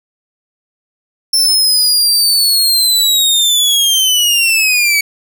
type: linear sweep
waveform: sawtooth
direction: down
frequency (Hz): 5370 to 2254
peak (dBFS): -6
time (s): 1.33-5.01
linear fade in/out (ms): 5
effects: none